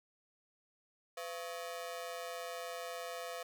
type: ring-modulated tone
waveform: sawtooth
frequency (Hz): 595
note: D5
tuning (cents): +22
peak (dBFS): -34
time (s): 1.17-3.43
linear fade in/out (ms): 5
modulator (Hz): 88.3
effects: none